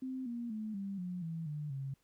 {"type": "tone with pitch steps", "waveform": "sine", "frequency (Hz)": [260, 237, 216.1, 197.04, 179.65, 163.79, 149.33, 136.15], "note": ["C4", "A#3", "A3", "G3", "F3", "E3", "D3", "C#3"], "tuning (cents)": [-11, 29, -31, 9, 49, -11, 29, -31], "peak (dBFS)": -37, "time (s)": [0.02, 1.94], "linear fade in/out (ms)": 5, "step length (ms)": 240, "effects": ["pink hiss -75 dBFS RMS until 2.03 s"]}